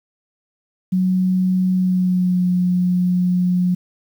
sine tone with pitch glide, 185 to 180.05 Hz, F#3 to F#3, 0 to -47 cents, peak -14 dBFS, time 0.92-3.75 s, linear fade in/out 10 ms, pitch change -47 cents, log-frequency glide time 1.74-2.48 s, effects 8-bit

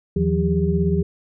sine tone cluster, 80.9 / 163.6 / 180.4 / 400.8 Hz, E2 / E3 / F#3 / G4, -32 / -13 / -44 / +38 cents, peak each -23 / -22 / -21 / -23 dBFS, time 0.16-1.03 s, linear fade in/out 5 ms, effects none

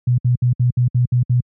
sine tone bursts, 123.1 Hz, B2, 5 cents flat, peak -11 dBFS, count 8, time 0.07-1.405 s, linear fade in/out 5 ms, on 110 ms, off 65 ms, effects high-pass 80 Hz 12 dB/octave

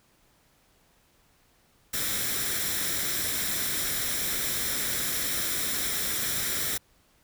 white noise with comb filter, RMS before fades -29 dBFS, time 1.93-6.78 s, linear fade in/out 10 ms, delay 0.54 ms, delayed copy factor +0.55, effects pink hiss -64 dBFS RMS until 7.23 s

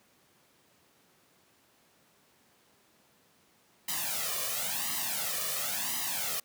white noise with flanger, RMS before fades -33 dBFS, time 3.88-6.4 s, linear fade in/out 5 ms, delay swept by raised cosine 1 to 1.72 ms, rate 0.96 Hz, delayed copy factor +0.95, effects pink hiss -65 dBFS RMS until 6.44 s + high-pass 150 Hz 12 dB/octave

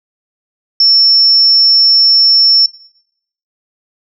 sine tone, 5400 Hz, E8, 41 cents sharp, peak -5 dBFS, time 0.8-2.66 s, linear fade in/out 2 ms, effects noise-tail reverb RT60 0.8 s tail -22 dB re dry

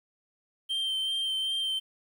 triangle tone with vibrato, 3136 Hz, G7, in tune, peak -26 dBFS, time 0.69-1.8 s, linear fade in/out 20 ms, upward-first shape sine, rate 2.6 Hz, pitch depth 17 cents each way, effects 10-bit

